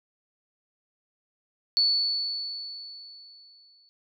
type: tone with exponential decay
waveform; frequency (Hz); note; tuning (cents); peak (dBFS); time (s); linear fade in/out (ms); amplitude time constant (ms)
sine; 4448; C#8; +5; -18; 1.77-3.89; 0; 460
effects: none